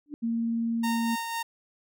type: tone with exponential growth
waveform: sine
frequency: 293.7 Hz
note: D4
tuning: in tune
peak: -29 dBFS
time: 0.06-0.14 s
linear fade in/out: 0 ms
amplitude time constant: 16 ms
type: tone with vibrato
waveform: sine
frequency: 230.4 Hz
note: A#3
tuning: 20 cents flat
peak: -25 dBFS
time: 0.22-1.16 s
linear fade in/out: 20 ms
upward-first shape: triangle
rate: 20 Hz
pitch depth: 9 cents each way
type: tone with tremolo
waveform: sawtooth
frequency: 921 Hz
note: A#5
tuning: 21 cents flat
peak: -25 dBFS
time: 0.83-1.43 s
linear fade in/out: 10 ms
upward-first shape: sine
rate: 4 Hz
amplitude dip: 35%
effects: none